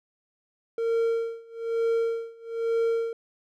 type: tone with tremolo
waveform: triangle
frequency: 458.7 Hz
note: A#4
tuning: 28 cents flat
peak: -19 dBFS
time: 0.78-3.13 s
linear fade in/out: 2 ms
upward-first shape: sine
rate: 1.1 Hz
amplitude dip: 95%
effects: none